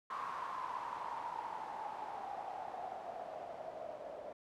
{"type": "noise with low-pass filter sweep", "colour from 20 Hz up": "blue", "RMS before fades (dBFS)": -44, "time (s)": [0.1, 4.33], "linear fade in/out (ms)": 5, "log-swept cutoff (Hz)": [1100, 600], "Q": 8.3, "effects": []}